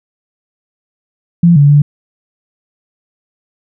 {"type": "tone with pitch steps", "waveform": "sine", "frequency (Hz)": [171.3, 143.4, 145.7], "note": ["F3", "D3", "D3"], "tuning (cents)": [-33, -41, -13], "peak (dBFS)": -3, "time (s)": [1.43, 1.82], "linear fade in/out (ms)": 5, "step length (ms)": 130, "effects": []}